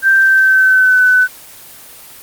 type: tone with pitch glide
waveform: sine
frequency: 1569 to 1504.2 Hz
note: G6 to F#6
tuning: +1 to +28 cents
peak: -6 dBFS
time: 0.02-1.28 s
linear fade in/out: 50 ms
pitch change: -73 cents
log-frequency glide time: 0.17-1.02 s
effects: white hiss -36 dBFS RMS until 2.22 s + Opus 24 kbps

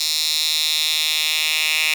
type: tone with high-pass filter sweep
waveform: 10% pulse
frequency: 155.56 Hz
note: D#3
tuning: in tune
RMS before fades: -20 dBFS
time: 0-1.94 s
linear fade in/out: 2 ms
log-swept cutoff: 4400 to 2700 Hz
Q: 3.3
effects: none

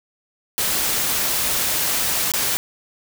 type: noise with dropouts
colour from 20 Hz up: white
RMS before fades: -21 dBFS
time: 0.58-2.57 s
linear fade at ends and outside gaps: 0 ms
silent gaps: 2.318-2.337 s
effects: none

